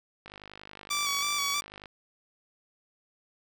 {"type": "click train", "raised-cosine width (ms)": 0.3, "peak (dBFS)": -28, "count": 82, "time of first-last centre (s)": [0.26, 1.858], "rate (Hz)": 50.7}
{"type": "tone with vibrato", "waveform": "10% pulse", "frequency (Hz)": 1149, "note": "D6", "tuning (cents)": -38, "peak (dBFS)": -19, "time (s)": [0.9, 1.61], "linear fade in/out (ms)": 10, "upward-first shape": "square", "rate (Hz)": 3.1, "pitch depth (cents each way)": 28}
{"effects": []}